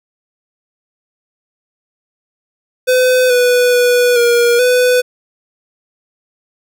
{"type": "tone with pitch steps", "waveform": "square", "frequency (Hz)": [507, 493.1, 490.3, 475.6, 498.2], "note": ["B4", "B4", "B4", "A#4", "B4"], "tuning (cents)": [45, -3, -13, 35, 15], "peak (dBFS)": -9, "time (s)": [2.87, 5.02], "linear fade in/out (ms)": 20, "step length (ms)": 430, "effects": []}